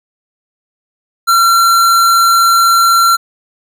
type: tone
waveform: square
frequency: 1364 Hz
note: F6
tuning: 41 cents flat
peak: -7 dBFS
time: 1.27-3.17 s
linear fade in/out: 20 ms
effects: none